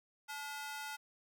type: ring-modulated tone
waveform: sawtooth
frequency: 1150 Hz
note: D6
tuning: 37 cents flat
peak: -35 dBFS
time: 0.28-0.97 s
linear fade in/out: 20 ms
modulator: 283 Hz
effects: none